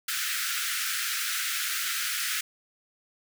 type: high-pass noise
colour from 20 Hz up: pink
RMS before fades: -30 dBFS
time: 0.08-2.41 s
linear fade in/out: 5 ms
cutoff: 1300 Hz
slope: 96 dB/octave
effects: none